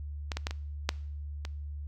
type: clicks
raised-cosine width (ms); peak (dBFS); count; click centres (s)
0.2; -16 / -16 / -14 / -20 / -8 / -21; 6; 0.318 / 0.37 / 0.469 / 0.509 / 0.891 / 1.451
effects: noise-tail reverb RT60 0.6 s tail -23 dB re dry + added 73 Hz sine -36 dBFS peak until 1.87 s